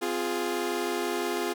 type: chord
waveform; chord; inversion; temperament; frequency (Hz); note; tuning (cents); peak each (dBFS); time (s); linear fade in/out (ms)
sawtooth; F minor; second; equal with one note detuned; 257.4 / 349.2 / 415.3; C4 / F4 / Ab4; -28 / 0 / 0; -32 / -26 / -28; 0.01-1.54; 20
effects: none